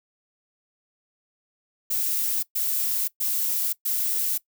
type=noise bursts; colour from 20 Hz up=violet; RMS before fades=-25 dBFS; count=4; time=1.9-4.38 s; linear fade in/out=10 ms; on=530 ms; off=120 ms; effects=noise-tail reverb RT60 0.1 s tail -20 dB re dry